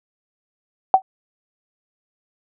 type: tone with exponential decay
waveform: sine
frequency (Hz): 762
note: G5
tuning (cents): -49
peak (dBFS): -3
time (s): 0.94-1.02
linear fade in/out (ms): 1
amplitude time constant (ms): 16
effects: none